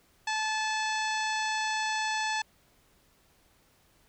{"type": "harmonic tone", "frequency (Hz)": 868, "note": "A5", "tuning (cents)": -24, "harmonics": [1, 2, 3, 4, 5, 6, 7, 8, 9], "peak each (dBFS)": [-31, -33, -37, -40, -40, -44, -43, -50, -45], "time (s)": [0.27, 2.42], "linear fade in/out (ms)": 5, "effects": ["pink hiss -65 dBFS RMS until 4.08 s"]}